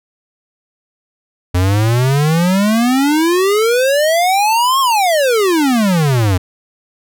square exponential two-way sweep, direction up then down, 87.31 to 1104 to 87.31 Hz, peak -11 dBFS, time 1.54-6.38 s, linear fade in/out 10 ms, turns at 4.8 s, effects none

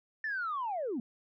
sine linear sweep, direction down, 1802 to 209.6 Hz, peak -31 dBFS, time 0.24-1 s, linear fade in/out 2 ms, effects tanh soft clip ceiling -28 dBFS

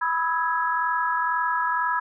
sine chord, E major seventh, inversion second, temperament equal with one note detuned, 987.8 / 1276.5 / 1318.5 / 1661.2 Hz, B5 / D#6 / E6 / G#6, 0 / +44 / 0 / 0 cents, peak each -24 / -30 / -30 / -27 dBFS, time 0.01-2 s, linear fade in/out 10 ms, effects none

